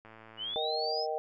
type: click train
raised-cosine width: 0.5 ms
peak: -36 dBFS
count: 55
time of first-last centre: 0.05-0.536 s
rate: 111 Hz
type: linear sweep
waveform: sine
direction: up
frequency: 2881 to 5274 Hz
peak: -34 dBFS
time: 0.37-1.07 s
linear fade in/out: 50 ms
type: chord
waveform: sine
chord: Eb major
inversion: second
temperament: just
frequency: 466.7 / 622.3 / 777.8 Hz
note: Bb4 / Eb5 / G5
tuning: +2 / 0 / -14 cents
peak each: -35 dBFS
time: 0.56-1.18 s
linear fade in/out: 0 ms
effects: none